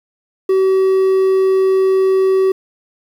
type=tone; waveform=triangle; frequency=381 Hz; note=G4; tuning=49 cents flat; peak=-8 dBFS; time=0.49-2.52 s; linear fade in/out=5 ms; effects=7-bit

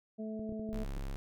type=harmonic tone; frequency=217.7 Hz; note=A3; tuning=18 cents flat; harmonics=1 / 2 / 3; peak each=-38 / -45 / -46 dBFS; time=0.18-0.85 s; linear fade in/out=20 ms
type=clicks; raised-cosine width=3 ms; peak=-33 dBFS; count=7; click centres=0.395 / 0.493 / 0.523 / 0.596 / 0.691 / 0.892 / 0.972 s
type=tone; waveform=square; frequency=34 Hz; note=C#1; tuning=33 cents flat; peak=-37 dBFS; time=0.73-1.16 s; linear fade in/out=0 ms
effects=none

